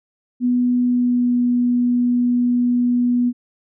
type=tone with pitch glide; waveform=sine; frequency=246.4 to 244.1 Hz; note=B3 to B3; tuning=-4 to -20 cents; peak=-14 dBFS; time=0.4-3.33 s; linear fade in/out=50 ms; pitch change=-16 cents; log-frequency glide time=0.82-1.37 s; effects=none